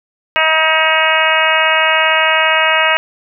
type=harmonic tone; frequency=317.6 Hz; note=D#4; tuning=36 cents sharp; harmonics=2 / 3 / 4 / 5 / 6 / 7 / 8 / 9; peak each=-18 / -18 / -18 / -18 / -18 / -18 / -18 / -18 dBFS; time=0.36-2.97 s; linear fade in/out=0 ms; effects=none